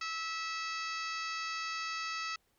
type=harmonic tone; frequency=652 Hz; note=E5; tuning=19 cents flat; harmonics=2 / 3 / 4 / 5 / 6 / 7 / 8 / 9 / 10; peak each=-39 / -43 / -42 / -52 / -49 / -45 / -47 / -57 / -52 dBFS; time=0.01-2.36 s; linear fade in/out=5 ms; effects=pink hiss -74 dBFS RMS until 2.58 s